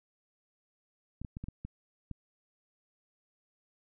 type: clicks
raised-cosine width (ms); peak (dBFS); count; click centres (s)
5; -27; 7; 1.216 / 1.248 / 1.369 / 1.44 / 1.485 / 1.65 / 2.113
effects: none